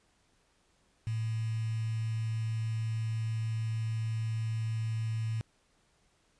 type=tone with quantisation; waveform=sine; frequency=111.7 Hz; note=A2; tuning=27 cents sharp; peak=-30 dBFS; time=1.07-5.41 s; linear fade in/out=0 ms; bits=8; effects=pink hiss -70 dBFS RMS until 6.39 s + resampled to 22050 Hz